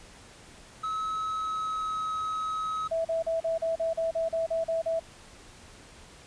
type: tone with pitch glide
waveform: triangle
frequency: 1288 to 1276.9 Hz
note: E6 to D#6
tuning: -41 to +44 cents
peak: -27 dBFS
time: 0.83-2.88 s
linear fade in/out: 10 ms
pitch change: -15 cents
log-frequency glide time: 1.14-2.1 s
type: tone bursts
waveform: sine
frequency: 656 Hz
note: E5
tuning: 9 cents flat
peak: -25 dBFS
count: 12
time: 2.91-4.997 s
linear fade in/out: 10 ms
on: 140 ms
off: 37 ms
effects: pink hiss -51 dBFS RMS until 6.26 s + resampled to 22050 Hz